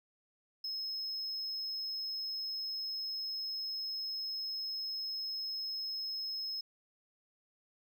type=tone; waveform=triangle; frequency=5170 Hz; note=E8; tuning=34 cents flat; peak=-35 dBFS; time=0.64-6.61 s; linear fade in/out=5 ms; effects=none